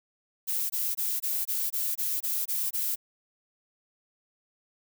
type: noise bursts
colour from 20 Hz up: violet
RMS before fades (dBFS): -29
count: 10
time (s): 0.47-2.959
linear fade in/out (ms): 20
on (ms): 230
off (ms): 21
effects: none